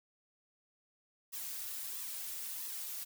blue noise with flanger, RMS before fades -42 dBFS, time 1.32-3.05 s, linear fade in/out 20 ms, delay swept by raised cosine 1.3 to 3.9 ms, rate 1.5 Hz, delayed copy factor -0.75, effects none

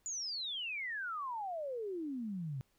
sine exponential sweep, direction down, 7080 to 126.6 Hz, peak -37 dBFS, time 0.06-2.61 s, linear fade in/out 0 ms, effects pink hiss -75 dBFS RMS until 2.78 s

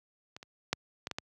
clicks, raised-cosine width 0.2 ms, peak -27 / -30 / -10 / -18 / -18 / -17 dBFS, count 6, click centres 0.365 / 0.429 / 0.73 / 1.071 / 1.113 / 1.185 s, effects high-pass 80 Hz 12 dB/octave

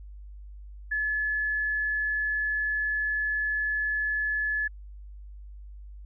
sine tone, 1716 Hz, A6, 44 cents flat, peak -25 dBFS, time 0.91-4.68 s, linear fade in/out 10 ms, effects added 50 Hz sine -41 dBFS peak until 6.05 s

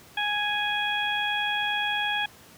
harmonic tone, 830.6 Hz, G#5, in tune, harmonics 1 / 2 / 3 / 4, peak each -30 / -29 / -31 / -30 dBFS, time 0.17-2.26 s, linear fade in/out 5 ms, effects pink hiss -51 dBFS RMS until 2.57 s + high-pass 80 Hz 12 dB/octave

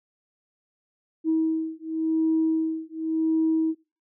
sine beating tone pair, 320 / 320.91 Hz, D#4 / E4, +49 / -46 cents, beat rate 0.91 Hz, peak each -24 dBFS, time 1.24-3.75 s, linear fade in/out 50 ms, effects noise-tail reverb RT60 0.3 s tail -21 dB re dry + tanh soft clip ceiling -14 dBFS

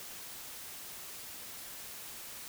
silence, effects white hiss -46 dBFS RMS until 2.48 s

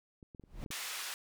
clicks, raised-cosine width 3 ms, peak -40 / -38 / -35 / -40 / -33 / -33 dBFS, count 6, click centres 0.228 / 0.348 / 0.397 / 0.438 / 0.662 / 0.705 s
brown noise with exponential growth, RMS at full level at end -36 dBFS, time 0.41-0.64 s, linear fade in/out 0 ms, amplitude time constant 49 ms
pink band-pass noise, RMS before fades -41 dBFS, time 0.71-1.14 s, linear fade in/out 0 ms, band 1400 to 13000 Hz, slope 12 dB/octave
effects none

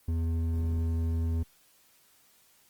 triangle tone with hard clipping, 82.41 Hz, E2, in tune, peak -28 dBFS, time 0.08-1.43 s, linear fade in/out 5 ms, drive 12 dB, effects white hiss -63 dBFS RMS until 2.69 s + Opus 24 kbps

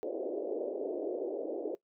pink band-pass noise, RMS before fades -36 dBFS, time 0.03-1.75 s, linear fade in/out 0 ms, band 320 to 600 Hz, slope 48 dB/octave, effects noise-tail reverb RT60 0.1 s tail -19 dB re dry

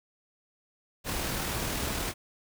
pink noise with amplitude modulation, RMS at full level -31 dBFS, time 1.04-2.14 s, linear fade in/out 50 ms, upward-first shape sine, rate 39.6 Hz, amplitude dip 25%, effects none

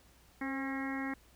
harmonic tone with a mistuned harmonic, 270.4 Hz, C#4, 43 cents flat, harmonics 1 / 2 / 3 / 4 / 5 / 6 / 7 / 8, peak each -36 / -49 / -45 / -47 / -49 / -47 / -43 / -46 dBFS, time 0.41-1.14 s, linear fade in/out 5 ms, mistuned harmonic 2, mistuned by -39 cents, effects added 60 Hz sine -64 dBFS peak until 1.35 s + pink hiss -64 dBFS RMS until 1.35 s

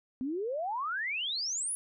sine exponential sweep, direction up, 246.9 to 10820 Hz, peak -31 dBFS, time 0.21-1.75 s, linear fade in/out 0 ms, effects none

